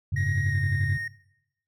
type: chord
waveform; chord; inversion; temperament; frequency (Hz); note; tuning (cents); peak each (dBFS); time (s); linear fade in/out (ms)
sine; F# suspended second; none; equal; 92.5 / 103.83 / 138.59; F#2 / G#2 / C#3; 0 / 0 / 0; -27; 0.12-0.98; 10
type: tone with pitch glide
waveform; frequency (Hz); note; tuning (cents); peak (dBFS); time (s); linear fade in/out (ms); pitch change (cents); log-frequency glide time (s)
triangle; 1884 to 1854.8; A#6 to A#6; +18 to -9; -28; 0.16-1.08; 5; -27; 0.48-0.55
effects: noise-tail reverb RT60 0.8 s tail -18 dB re dry + tanh soft clip ceiling -15 dBFS